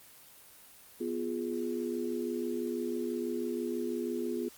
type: chord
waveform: sine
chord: F diminished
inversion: second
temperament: equal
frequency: 246.9 / 349.2 / 415.3 Hz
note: Cb4 / F4 / Ab4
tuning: 0 / 0 / 0 cents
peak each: -36 / -35 / -37 dBFS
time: 1-4.49 s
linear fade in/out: 10 ms
effects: white hiss -55 dBFS RMS until 4.57 s + Opus 24 kbps